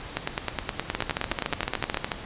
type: two click trains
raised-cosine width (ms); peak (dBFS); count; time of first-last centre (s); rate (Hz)
0.3; -9 / -9; 18 / 17; 0.17-1.945 / 0.95-2.118; 9.58 / 13.7
effects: pink hiss -39 dBFS RMS until 2.25 s + resampled to 8000 Hz